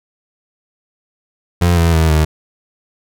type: tone with pitch steps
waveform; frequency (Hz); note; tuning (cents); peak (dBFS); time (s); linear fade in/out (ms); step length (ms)
30% pulse; 87.2 / 83.84 / 80.61 / 77.51; F2 / E2 / E2 / D#2; -2 / +30 / -38 / -6; -7; 1.61-2.25; 10; 160
effects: none